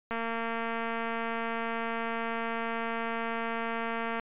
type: click train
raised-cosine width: 0.5 ms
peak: -19 dBFS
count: 937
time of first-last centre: 0.11-4.197 s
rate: 229 Hz
effects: resampled to 8000 Hz